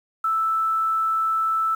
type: tone with quantisation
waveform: sine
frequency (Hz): 1318.5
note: E6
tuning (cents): 0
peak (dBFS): -19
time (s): 0.24-1.75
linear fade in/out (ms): 5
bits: 8
effects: none